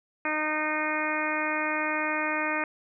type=harmonic tone; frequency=307 Hz; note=D#4; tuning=23 cents flat; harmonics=1 / 2 / 3 / 4 / 5 / 6 / 7 / 8; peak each=-34 / -34 / -34 / -34 / -34 / -34 / -34 / -34 dBFS; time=0.25-2.64 s; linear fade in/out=2 ms; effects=none